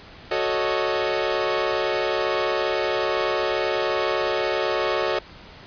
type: chord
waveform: sawtooth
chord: D# half-diminished seventh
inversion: first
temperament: equal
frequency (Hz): 370 / 440 / 554.4 / 622.3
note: F#4 / A4 / C#5 / D#5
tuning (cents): 0 / 0 / 0 / 0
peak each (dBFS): -23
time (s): 0.31-5.19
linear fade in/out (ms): 5
effects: pink hiss -44 dBFS RMS until 5.66 s + resampled to 11025 Hz